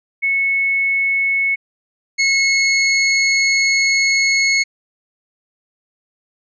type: tone pair in turn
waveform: sine / sawtooth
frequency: 2200 / 2181 Hz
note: C#7 / C#7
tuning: -14 / -29 cents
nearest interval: unison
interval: 15 cents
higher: first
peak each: -14 / -9 dBFS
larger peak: second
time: 0.22-1.56 / 2.18-4.64 s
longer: second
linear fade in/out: 20 ms
effects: resampled to 16000 Hz